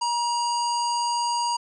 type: harmonic tone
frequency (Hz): 951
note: A#5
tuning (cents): +34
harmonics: 1 / 3 / 5 / 7 / 9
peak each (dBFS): -23 / -37 / -31 / -35 / -39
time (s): 0.01-1.57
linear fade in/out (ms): 10
effects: none